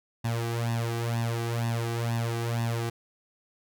sawtooth tone with flanger, 116.54 Hz, A#2, in tune, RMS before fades -29 dBFS, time 0.24-2.9 s, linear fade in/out 10 ms, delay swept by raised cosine 1.1 to 2.6 ms, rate 2.1 Hz, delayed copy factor +0.8, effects none

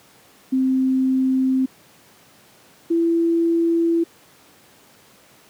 sine tone pair in turn, 261.6 / 334.6 Hz, C4 / E4, 0 / +26 cents, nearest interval major third, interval 426 cents, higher second, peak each -15 dBFS, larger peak neither, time 0.52-1.66 / 2.9-4.04 s, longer neither, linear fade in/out 10 ms, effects pink hiss -51 dBFS RMS until 5.49 s + high-pass 150 Hz 12 dB/octave

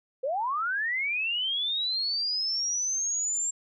sine linear sweep, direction up, 489.8 to 7459 Hz, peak -26 dBFS, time 0.23-3.51 s, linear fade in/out 10 ms, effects none

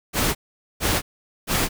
pink noise bursts, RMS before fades -21 dBFS, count 3, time 0.13-1.69 s, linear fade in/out 50 ms, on 220 ms, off 450 ms, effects none

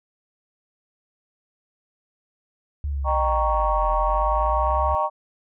sine linear two-way sweep, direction down then up, 73.42 to 42.53 to 69.9 Hz, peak -23 dBFS, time 2.84-4.95 s, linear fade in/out 0 ms, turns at 3.94 s
sine chord, Eb dominant seventh, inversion none, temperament equal with one note detuned, 611.2 / 784 / 932.3 / 1108.7 Hz, Eb5 / G5 / Bb5 / Db6, -31 / 0 / 0 / 0 cents, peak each -25 / -26 / -24 / -24 dBFS, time 3.04-5.1 s, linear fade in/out 50 ms
effects tanh soft clip ceiling -8 dBFS

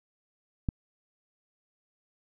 click, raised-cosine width 5 ms, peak -15 dBFS, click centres 0.688 s, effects none

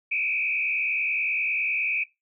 sine tone with frequency modulation, 2435 Hz, D#7, 38 cents flat, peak -23 dBFS, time 0.11-2.04 s, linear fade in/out 10 ms, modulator 69.6 Hz, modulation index 2.1, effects noise-tail reverb RT60 0.2 s tail -20 dB re dry

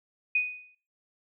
sine tone with exponential decay, 2487 Hz, D#7, 1 cent flat, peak -20 dBFS, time 0.35-0.75 s, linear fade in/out 5 ms, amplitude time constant 85 ms, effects noise-tail reverb RT60 0.5 s tail -23 dB re dry

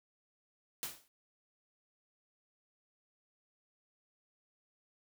white noise with exponential decay, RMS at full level -36 dBFS, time 0.83-1.08 s, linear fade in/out 0 ms, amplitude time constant 53 ms, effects none

